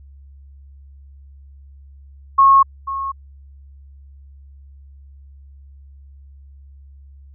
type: tone with echo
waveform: sine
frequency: 1091 Hz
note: C#6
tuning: 28 cents flat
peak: -7 dBFS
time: 2.38-2.63 s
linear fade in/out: 10 ms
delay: 490 ms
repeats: 1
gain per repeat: -14 dB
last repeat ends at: 3.12 s
effects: added 69 Hz sine -40 dBFS peak until 7.34 s